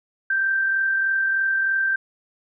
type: tone with amplitude modulation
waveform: sine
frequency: 1568 Hz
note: G6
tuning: in tune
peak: -17 dBFS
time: 0.3-1.96 s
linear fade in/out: 5 ms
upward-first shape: sine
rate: 43.2 Hz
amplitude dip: 30%
effects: none